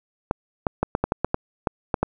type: clicks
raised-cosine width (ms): 1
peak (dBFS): -6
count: 11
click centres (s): 0.311 / 0.668 / 0.83 / 0.951 / 1.04 / 1.121 / 1.246 / 1.344 / 1.672 / 1.942 / 2.03
effects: none